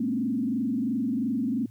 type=tone with frequency modulation; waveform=sine; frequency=246.9 Hz; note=B3; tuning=in tune; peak=-24 dBFS; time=0-1.66 s; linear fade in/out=5 ms; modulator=22.9 Hz; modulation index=1.5; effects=added 112 Hz sine -45 dBFS peak until 1.7 s + white hiss -67 dBFS RMS until 1.7 s